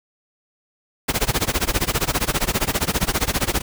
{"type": "noise with tremolo", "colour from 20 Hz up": "pink", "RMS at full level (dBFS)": -18, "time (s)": [1.08, 3.62], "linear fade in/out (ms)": 10, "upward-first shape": "sine", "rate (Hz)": 15, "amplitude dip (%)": 95, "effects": []}